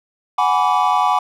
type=chord; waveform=triangle; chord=G# half-diminished seventh; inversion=third; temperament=equal with one note detuned; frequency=740 / 830.6 / 987.8 / 1156.5 Hz; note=F#5 / G#5 / B5 / D6; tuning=0 / 0 / 0 / -27 cents; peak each=-17 dBFS; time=0.38-1.19 s; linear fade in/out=5 ms; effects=none